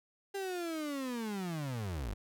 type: linear sweep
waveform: 35% pulse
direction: down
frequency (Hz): 400 to 44.07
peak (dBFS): -34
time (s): 0.34-2.14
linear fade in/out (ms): 10
effects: none